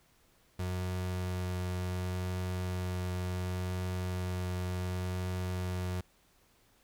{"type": "tone with vibrato", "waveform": "35% pulse", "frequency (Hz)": 91, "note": "F#2", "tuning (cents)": -28, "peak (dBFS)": -31, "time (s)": [0.59, 6.01], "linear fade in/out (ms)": 5, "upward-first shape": "triangle", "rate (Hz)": 0.69, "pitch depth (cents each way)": 9, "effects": ["pink hiss -67 dBFS RMS until 6.83 s"]}